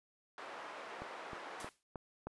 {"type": "band-pass noise", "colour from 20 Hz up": "white", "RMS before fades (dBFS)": -48, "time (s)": [0.38, 1.69], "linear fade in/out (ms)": 0, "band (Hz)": [440, 1300], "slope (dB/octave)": 12}
{"type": "click train", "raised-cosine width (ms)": 1, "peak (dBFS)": -28, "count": 5, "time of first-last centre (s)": [1.02, 2.27], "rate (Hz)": 3.2}
{"type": "noise with exponential decay", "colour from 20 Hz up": "white", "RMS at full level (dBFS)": -47, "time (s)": [1.6, 1.83], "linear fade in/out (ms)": 0, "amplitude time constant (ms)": 50}
{"effects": ["resampled to 24000 Hz"]}